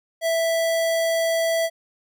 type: tone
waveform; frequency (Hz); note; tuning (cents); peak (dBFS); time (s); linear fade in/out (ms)
square; 659.3; E5; 0; -20; 0.21-1.7; 50
effects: none